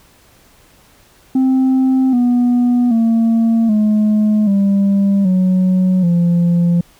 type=tone with pitch steps; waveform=sine; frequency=261.6 / 244.1 / 227.7 / 212.5 / 198.26 / 184.98 / 172.59 Hz; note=C4 / B3 / A#3 / G#3 / G3 / F#3 / F3; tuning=0 / -20 / -40 / +40 / +20 / 0 / -20 cents; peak=-7 dBFS; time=1.35-6.81 s; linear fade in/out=5 ms; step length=780 ms; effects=tanh soft clip ceiling -9 dBFS + pink hiss -49 dBFS RMS until 6.99 s

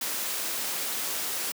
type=noise; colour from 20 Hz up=white; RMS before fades=-31 dBFS; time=0.01-1.52 s; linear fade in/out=5 ms; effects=high-pass 200 Hz 12 dB/octave

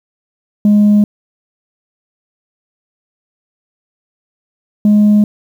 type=tone pair in turn; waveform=sine; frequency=207.7 / 208.9 Hz; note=G#3 / G#3; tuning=0 / +10 cents; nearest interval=unison; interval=10 cents; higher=second; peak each=-3 dBFS; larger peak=neither; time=0.65-1.04 / 4.85-5.24 s; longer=neither; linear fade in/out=2 ms; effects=tanh soft clip ceiling -4 dBFS + 7-bit

